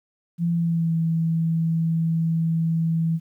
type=tone with pitch glide; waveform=sine; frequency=170 to 163.74 Hz; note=F3 to E3; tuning=-46 to -11 cents; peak=-19 dBFS; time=0.38-3.2 s; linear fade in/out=50 ms; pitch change=-65 cents; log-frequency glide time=0.5-0.95 s; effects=10-bit